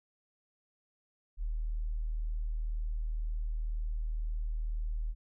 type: tone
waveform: sine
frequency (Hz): 39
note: D#1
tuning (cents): +5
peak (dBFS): -31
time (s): 1.37-5.15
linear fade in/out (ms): 50
effects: none